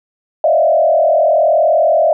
sine tone with frequency modulation, 639 Hz, D#5, 46 cents sharp, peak -8 dBFS, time 0.44-2.13 s, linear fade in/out 2 ms, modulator 40.8 Hz, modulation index 1.4, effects none

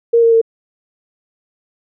sine tone with pitch steps, 466.2 / 460 / 454 Hz, A#4 / A#4 / A#4, 0 / -23 / -46 cents, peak -7 dBFS, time 0.13-0.415 s, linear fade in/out 10 ms, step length 95 ms, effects none

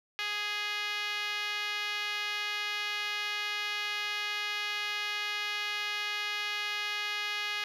5% pulse tone with band-pass filter, 415.3 Hz, G#4, in tune, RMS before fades -34 dBFS, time 0.19-7.64 s, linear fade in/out 0 ms, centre 2300 Hz, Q 1.1, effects none

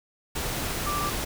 sine tone in noise, 1174.7 Hz, D6, in tune, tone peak -28 dBFS, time 0.86-1.1 s, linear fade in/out 10 ms, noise pink, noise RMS -30 dBFS, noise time 0.35-1.25 s, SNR -1 dB, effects none

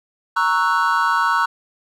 triangle chord, F# dominant seventh, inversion first, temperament equal, 932.3 / 1108.7 / 1318.5 / 1480 Hz, A#5 / C#6 / E6 / F#6, 0 / 0 / 0 / 0 cents, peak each -19 dBFS, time 0.36-1.46 s, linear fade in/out 10 ms, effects none

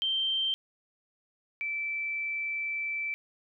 sine tone pair in turn, 3136 / 2325 Hz, G7 / D7, 0 / -18 cents, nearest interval perfect fourth, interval 518 cents, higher first, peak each -26 / -30 dBFS, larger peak first, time 0.02-0.54 / 1.61-3.14 s, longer second, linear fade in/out 0 ms, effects none

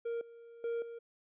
triangle tone with level steps, 466.2 Hz, A#4, in tune, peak -32 / -49 / -31 / -41 dBFS, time 0.05-0.99 s, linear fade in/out 10 ms, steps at 0.21 / 0.64 / 0.82 s, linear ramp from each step 2 ms, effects resampled to 8000 Hz

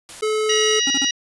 white noise, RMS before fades -37 dBFS, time 0.09-0.21 s, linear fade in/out 0 ms
square tone, 431.5 Hz, A4, 34 cents flat, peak -19 dBFS, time 0.22-0.8 s, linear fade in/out 10 ms
harmonic tone, 958 Hz, A#5, 47 cents sharp, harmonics 2 / 3 / 4 / 5 / 6, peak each -26 / -21 / -25 / -33 / -22 dBFS, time 0.49-1.11 s, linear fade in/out 5 ms
square tone bursts, 274.4 Hz, C#4, 17 cents flat, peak -24 dBFS, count 3, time 0.87-1.049 s, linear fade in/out 2 ms, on 33 ms, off 40 ms
effects resampled to 24000 Hz

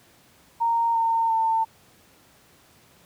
sine tone with pitch steps, 926 / 911.7 / 897.6 Hz, A#5 / A#5 / A5, -12 / -39 / +34 cents, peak -19 dBFS, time 0.6-1.65 s, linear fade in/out 20 ms, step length 350 ms, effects pink hiss -56 dBFS RMS until 3.05 s + high-pass 80 Hz 12 dB/octave

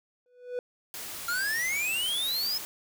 triangle tone with exponential growth, 493.9 Hz, B4, in tune, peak -25 dBFS, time 0.26-0.59 s, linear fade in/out 1 ms, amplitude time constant 71 ms
white noise, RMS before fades -39 dBFS, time 0.94-2.65 s, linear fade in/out 0 ms
square exponential sweep, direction up, 1374 to 5220 Hz, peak -28 dBFS, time 1.28-2.58 s, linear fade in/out 5 ms
effects none

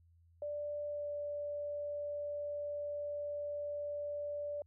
sine tone with pitch glide, 587.3 to 583.6 Hz, D5 to D5, 0 to -11 cents, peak -37 dBFS, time 0.42-4.62 s, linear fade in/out 2 ms, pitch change -11 cents, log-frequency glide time 0.88-1.08 s, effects added 84 Hz sine -63 dBFS peak until 4.66 s

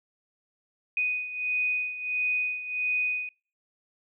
sine beating tone pair, 2489 / 2490.5 Hz, D#7 / D#7, 0 / +1 cents, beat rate 1.5 Hz, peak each -27 / -32 dBFS, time 0.97-3.29 s, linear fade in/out 2 ms, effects noise-tail reverb RT60 0.4 s tail -26 dB re dry

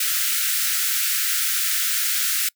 white high-pass noise, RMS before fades -22 dBFS, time 0-2.49 s, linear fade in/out 5 ms, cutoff 1300 Hz, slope 96 dB/octave, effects noise-tail reverb RT60 0.1 s tail -25 dB re dry

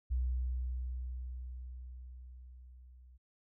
sine tone with level ramp, 62.5 Hz, B1, 21 cents sharp, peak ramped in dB -29 to -55 dBFS, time 0.1-3.18 s, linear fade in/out 20 ms, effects none

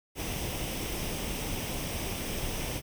pink noise with comb filter, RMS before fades -34 dBFS, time 0.15-2.82 s, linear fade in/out 50 ms, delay 0.35 ms, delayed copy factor +0.5, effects none

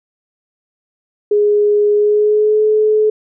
sine tone with pitch glide, 415.3 to 429 Hz, G#4 to A4, 0 to -44 cents, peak -9 dBFS, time 1.31-3.1 s, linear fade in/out 5 ms, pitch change +56 cents, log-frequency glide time 1.94-2.63 s, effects none

